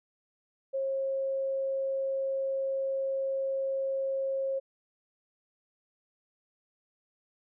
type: tone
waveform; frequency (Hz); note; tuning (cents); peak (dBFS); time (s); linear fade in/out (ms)
sine; 539; C#5; -49; -28; 0.73-4.6; 20
effects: none